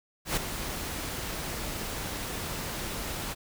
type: noise with ADSR envelope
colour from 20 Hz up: pink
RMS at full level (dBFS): -26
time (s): 0.25-3.35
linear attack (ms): 120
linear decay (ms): 6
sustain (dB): -9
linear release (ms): 31
effects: none